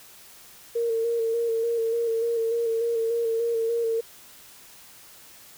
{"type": "tone with vibrato", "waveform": "sine", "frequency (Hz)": 460, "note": "A#4", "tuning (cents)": -23, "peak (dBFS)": -22, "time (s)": [0.75, 4.01], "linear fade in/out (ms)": 10, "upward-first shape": "square", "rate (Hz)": 3.4, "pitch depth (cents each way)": 26, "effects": ["white hiss -49 dBFS RMS until 5.57 s"]}